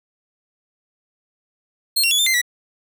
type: tone with pitch steps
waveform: sawtooth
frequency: 4232 / 2747 / 3399 / 3577 / 2078 / 1947 Hz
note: C8 / F7 / G#7 / A7 / C7 / B6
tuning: +19 / -29 / +39 / +28 / -12 / -25 cents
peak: -12 dBFS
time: 1.96-2.416 s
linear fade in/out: 10 ms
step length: 76 ms
effects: none